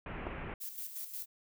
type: low-pass noise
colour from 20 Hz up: pink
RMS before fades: -42 dBFS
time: 0.06-0.54 s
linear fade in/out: 2 ms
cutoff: 2700 Hz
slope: 48 dB/octave
type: clicks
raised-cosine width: 1 ms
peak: -25 dBFS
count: 2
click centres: 0.268 / 0.271 s
type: noise with tremolo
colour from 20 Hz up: violet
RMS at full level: -41 dBFS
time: 0.6-1.26 s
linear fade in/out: 20 ms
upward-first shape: square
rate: 5.6 Hz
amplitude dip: 55%
effects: none